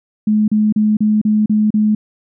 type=tone bursts; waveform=sine; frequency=213.1 Hz; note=G#3; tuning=45 cents sharp; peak=-10 dBFS; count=7; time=0.27-1.95 s; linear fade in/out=5 ms; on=210 ms; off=35 ms; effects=none